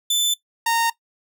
sawtooth tone pair in turn, 3520 / 922.7 Hz, A7 / A#5, 0 / -18 cents, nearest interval octave + major seventh, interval 2318 cents, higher first, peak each -14 dBFS, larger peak neither, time 0.1-0.34 / 0.66-0.9 s, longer neither, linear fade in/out 5 ms, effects noise-tail reverb RT60 0.1 s tail -18 dB re dry

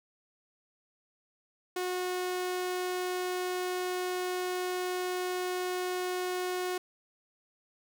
sawtooth tone, 363.9 Hz, F#4, 29 cents flat, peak -27 dBFS, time 1.76-6.78 s, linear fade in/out 5 ms, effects none

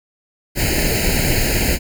pink noise with comb filter, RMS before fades -17 dBFS, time 0.55-1.79 s, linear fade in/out 50 ms, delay 0.43 ms, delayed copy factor +0.95, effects none

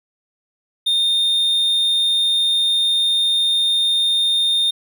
triangle tone, 3647 Hz, A#7, 39 cents flat, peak -13 dBFS, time 0.86-4.71 s, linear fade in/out 10 ms, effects none

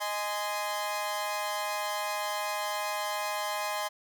sawtooth chord, Ab major, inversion second, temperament equal with one note detuned, 622.3 / 830.6 / 1036.3 Hz, Eb5 / Ab5 / C6, 0 / 0 / -17 cents, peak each -32 / -31 / -31 dBFS, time 0-3.89 s, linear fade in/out 20 ms, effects none

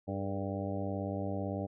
harmonic tone with a mistuned harmonic, 98 Hz, G2, in tune, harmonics 1 / 2 / 3 / 4 / 5 / 6 / 7 / 8, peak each -38 / -39 / -40 / -45 / -44 / -41 / -46 / -46 dBFS, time 0.07-1.67 s, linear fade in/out 20 ms, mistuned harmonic 4, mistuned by +66 cents, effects none

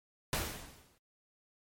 pink noise with exponential decay, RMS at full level -31 dBFS, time 0.33-0.98 s, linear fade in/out 1 ms, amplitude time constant 140 ms, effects MP3 64 kbps

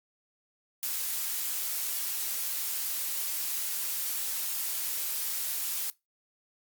blue noise, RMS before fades -32 dBFS, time 0.83-5.9 s, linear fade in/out 0 ms, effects noise-tail reverb RT60 0.2 s tail -22 dB re dry + Opus 48 kbps

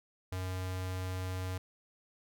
square tone with notch filter, 92.5 Hz, F#2, in tune, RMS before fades -37 dBFS, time 0.32-1.58 s, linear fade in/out 5 ms, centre 190 Hz, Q 0.74, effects none

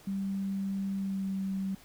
sine tone with pitch glide, 195.3 to 192.95 Hz, G3 to G3, -6 to -27 cents, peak -30 dBFS, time 0.07-1.75 s, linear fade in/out 5 ms, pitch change -21 cents, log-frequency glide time 0.94-1.25 s, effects pink hiss -56 dBFS RMS until 1.84 s

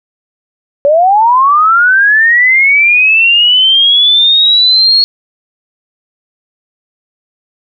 sine linear sweep, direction up, 554.4 to 4340 Hz, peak -4 dBFS, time 0.85-5.04 s, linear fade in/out 0 ms, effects none

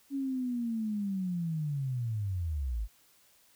sine linear sweep, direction down, 280 to 48 Hz, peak -30 dBFS, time 0.1-2.88 s, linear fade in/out 50 ms, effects white hiss -64 dBFS RMS until 3.55 s

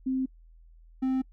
sine / triangle tone pair in turn, 261.6 / 261.6 Hz, C4 / C4, 0 / 0 cents, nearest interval unison, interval 0 cents, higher neither, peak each -25 / -22 dBFS, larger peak second, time 0.06-0.26 / 1.02-1.22 s, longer neither, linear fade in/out 10 ms, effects noise-tail reverb RT60 0.1 s tail -26 dB re dry + added 41 Hz sine -51 dBFS peak until 1.32 s

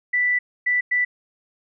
sine tone bursts at uneven times, 1975.5 Hz, B6, in tune, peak -17 dBFS, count 3, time 0.13-0.39 / 0.66-0.81 / 0.91-1.05 s, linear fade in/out 10 ms, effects none

